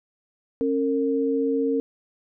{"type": "tone pair together", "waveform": "sine", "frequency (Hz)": [273.1, 457.6], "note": ["C#4", "A#4"], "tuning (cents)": [-26, -32], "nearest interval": "major sixth", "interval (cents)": 894, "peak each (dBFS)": -23, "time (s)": [0.61, 1.8], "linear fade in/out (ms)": 0, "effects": []}